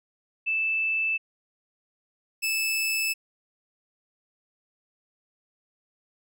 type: tone pair in turn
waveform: sine / sawtooth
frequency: 2637 / 2622 Hz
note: E7 / E7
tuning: 0 / -10 cents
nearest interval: unison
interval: 10 cents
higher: first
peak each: -23 / -21 dBFS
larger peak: second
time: 0.46-1.18 / 2.42-3.14 s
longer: neither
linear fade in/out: 20 ms
effects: none